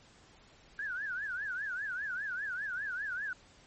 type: tone with vibrato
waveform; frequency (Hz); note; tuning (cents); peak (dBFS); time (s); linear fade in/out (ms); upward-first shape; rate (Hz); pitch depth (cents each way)
sine; 1572; G6; +4; -34; 0.79-3.33; 2; triangle; 5; 210
effects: pink hiss -60 dBFS RMS until 3.66 s + MP3 32 kbps